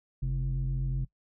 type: tone pair together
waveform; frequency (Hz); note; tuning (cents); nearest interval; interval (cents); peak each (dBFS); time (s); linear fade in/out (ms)
sine; 46.99 / 132.9; F#1 / C3; +28 / +27; octave + tritone; 1799; -28; 0.22-1.05; 10
effects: noise-tail reverb RT60 0.1 s tail -21 dB re dry + tanh soft clip ceiling -24 dBFS